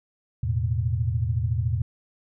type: chord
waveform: sine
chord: E suspended fourth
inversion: none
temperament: just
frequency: 82.41 / 109.88 / 123.61 Hz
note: E2 / A2 / B2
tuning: 0 / -2 / +2 cents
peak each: -27 / -25 / -27 dBFS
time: 0.43-1.82 s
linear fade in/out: 5 ms
effects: none